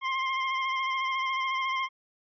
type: tone with vibrato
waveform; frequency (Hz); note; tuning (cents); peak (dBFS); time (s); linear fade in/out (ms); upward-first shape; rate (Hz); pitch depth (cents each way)
25% pulse; 1057; C6; +17; -23; 0.01-1.89; 50; sine; 14; 26
effects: resampled to 11025 Hz